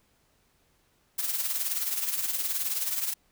blue noise with tremolo, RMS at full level -27 dBFS, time 1.18-3.14 s, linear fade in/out 10 ms, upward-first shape triangle, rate 19 Hz, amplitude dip 65%, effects pink hiss -68 dBFS RMS until 3.31 s

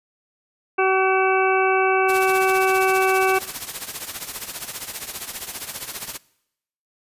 harmonic tone, 380 Hz, F#4, 46 cents sharp, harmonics 1 / 2 / 3 / 4 / 6 / 7, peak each -19 / -22 / -24 / -25 / -27 / -27 dBFS, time 0.78-3.39 s, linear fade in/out 10 ms
white noise with tremolo, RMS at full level -28 dBFS, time 2.08-6.18 s, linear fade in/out 20 ms, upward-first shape triangle, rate 15 Hz, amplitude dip 80%
effects noise-tail reverb RT60 0.8 s tail -22 dB re dry + resampled to 32000 Hz

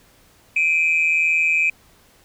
sine tone pair together, 2369 / 2531 Hz, D7 / D#7, +14 / +29 cents, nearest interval minor second, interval 115 cents, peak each -17 dBFS, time 0.56-1.7 s, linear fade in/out 5 ms, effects tanh soft clip ceiling -10 dBFS + pink hiss -54 dBFS RMS until 2.24 s

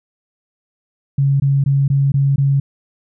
sine tone bursts, 138.59 Hz, C#3, in tune, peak -11 dBFS, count 6, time 1.18-2.6 s, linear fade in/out 5 ms, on 220 ms, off 20 ms, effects none

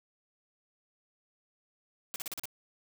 white noise bursts, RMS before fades -38 dBFS, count 6, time 2.14-2.455 s, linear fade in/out 0 ms, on 20 ms, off 39 ms, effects none

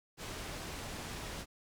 pink low-pass noise, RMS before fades -43 dBFS, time 0.17-1.46 s, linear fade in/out 50 ms, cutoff 9000 Hz, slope 12 dB/octave, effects none

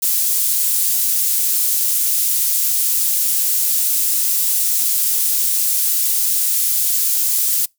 pink high-pass noise, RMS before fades -17 dBFS, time 0.02-7.66 s, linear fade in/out 10 ms, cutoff 10000 Hz, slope 12 dB/octave, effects noise-tail reverb RT60 0.2 s tail -26 dB re dry

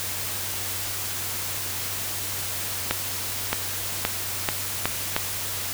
accelerating click train, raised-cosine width 0.3 ms, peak -5 dBFS, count 6, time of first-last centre 2.91-5.164 s, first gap 620 ms, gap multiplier 0.84, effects added 96 Hz sine -40 dBFS peak until 5.73 s + white hiss -30 dBFS RMS until 5.73 s

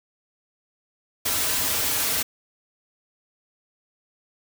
white noise with comb filter, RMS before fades -24 dBFS, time 1.25-2.23 s, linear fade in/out 10 ms, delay 5.5 ms, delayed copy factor -0.55, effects none

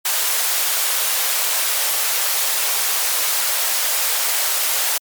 white high-pass noise, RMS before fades -19 dBFS, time 0.05-4.98 s, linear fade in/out 5 ms, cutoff 510 Hz, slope 24 dB/octave, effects MP3 96 kbps

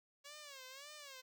5% pulse tone with vibrato, 557 Hz, C#5, 8 cents sharp, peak -40 dBFS, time 0.24-1.22 s, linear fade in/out 20 ms, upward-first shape sine, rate 1.8 Hz, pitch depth 140 cents each way, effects none

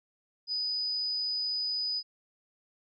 sine tone, 4978 Hz, D#8, in tune, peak -29 dBFS, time 0.47-2.03 s, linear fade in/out 50 ms, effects none

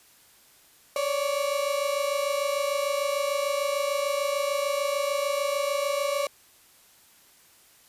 35% pulse tone pair together, 554.4 / 581.1 Hz, C#5 / D5, 0 / -18 cents, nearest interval minor second, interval 82 cents, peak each -26 dBFS, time 0.96-6.27 s, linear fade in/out 2 ms, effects white hiss -57 dBFS RMS until 7.88 s + resampled to 32000 Hz

